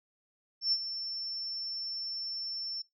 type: tone with ADSR envelope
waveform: sine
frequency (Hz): 5390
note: E8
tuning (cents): +38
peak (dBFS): -24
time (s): 0.61-2.82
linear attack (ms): 110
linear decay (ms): 52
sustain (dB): -11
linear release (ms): 6
effects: noise-tail reverb RT60 0.2 s tail -23 dB re dry